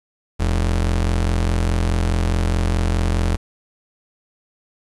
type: ring-modulated tone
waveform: square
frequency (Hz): 62.6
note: B1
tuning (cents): +24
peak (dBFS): -14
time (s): 0.39-3.37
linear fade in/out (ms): 20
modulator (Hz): 22.4
effects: resampled to 24000 Hz + 7-bit